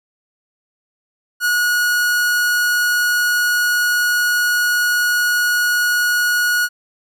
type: tone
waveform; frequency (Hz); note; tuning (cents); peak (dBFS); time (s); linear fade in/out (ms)
45% pulse; 1453; F#6; -32; -14; 1.4-6.69; 50
effects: none